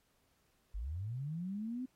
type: linear sweep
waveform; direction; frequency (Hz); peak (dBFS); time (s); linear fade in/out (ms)
sine; up; 43.65 to 261.6; -37; 0.74-1.86; 10
effects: pink hiss -75 dBFS RMS until 1.95 s + AAC 48 kbps